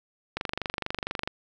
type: click train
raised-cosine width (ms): 0.3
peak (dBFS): -13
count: 23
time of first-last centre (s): 0.37-1.275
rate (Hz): 24.3
effects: none